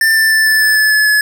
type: tone with pitch steps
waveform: square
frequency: 1785 / 1773.7 / 1762.5 / 1751.3 / 1740.2 / 1729.2 / 1718.2 / 1707.3 Hz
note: A6 / A6 / A6 / A6 / A6 / A6 / A6 / G#6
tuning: +24 / +13 / +2 / -9 / -20 / -31 / -42 / +47 cents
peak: -9 dBFS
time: 0.01-1.21 s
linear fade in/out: 2 ms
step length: 150 ms
effects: none